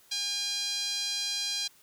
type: tone with band-pass filter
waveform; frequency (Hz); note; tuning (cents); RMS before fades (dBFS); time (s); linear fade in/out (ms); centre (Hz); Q
5% pulse; 810; G#5; -43; -32; 0.11-1.68; 10; 4200; 2.4
effects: white hiss -60 dBFS RMS until 1.82 s